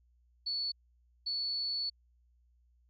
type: tone bursts at uneven times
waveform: sine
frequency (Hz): 4435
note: C#8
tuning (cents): 0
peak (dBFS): -32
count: 2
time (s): 0.46-0.72 / 1.26-1.9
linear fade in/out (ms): 10
effects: added 60 Hz sine -65 dBFS peak until 2.89 s